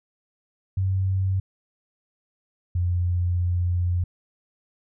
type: tone pair in turn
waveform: sine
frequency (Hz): 95.1 / 88.47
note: F#2 / F2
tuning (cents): +48 / +23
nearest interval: minor second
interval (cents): 125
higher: first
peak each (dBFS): -20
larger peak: neither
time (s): 0.77-1.4 / 2.75-4.04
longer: second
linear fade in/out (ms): 5
effects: none